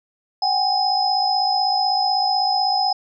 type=tone cluster; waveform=sine; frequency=753 / 809 / 5100 Hz; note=F#5 / G#5 / D#8; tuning=+30 / -46 / +42 cents; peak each=-21 dBFS; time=0.42-2.93 s; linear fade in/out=5 ms; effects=none